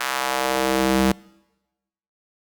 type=tone with high-pass filter sweep; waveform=square; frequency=65.5 Hz; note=C2; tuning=2 cents sharp; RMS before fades=-21 dBFS; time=0-1.12 s; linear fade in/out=5 ms; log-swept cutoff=1300 to 190 Hz; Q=1.2; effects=noise-tail reverb RT60 1.0 s tail -25 dB re dry + Opus 48 kbps